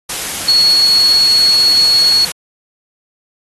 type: tone in noise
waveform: sine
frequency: 4353 Hz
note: C#8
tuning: 32 cents flat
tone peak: -7 dBFS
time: 0.48-2.25 s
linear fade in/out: 5 ms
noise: white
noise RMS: -21 dBFS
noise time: 0.09-2.32 s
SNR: +11 dB
effects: AAC 32 kbps